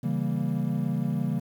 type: chord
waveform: triangle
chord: C# diminished seventh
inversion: none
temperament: equal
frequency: 138.59 / 164.81 / 196 / 233.1 Hz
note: C#3 / E3 / G3 / Bb3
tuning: 0 / 0 / 0 / 0 cents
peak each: -28 / -28 / -29 / -29 dBFS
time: 0.03-1.4 s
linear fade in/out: 10 ms
effects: 9-bit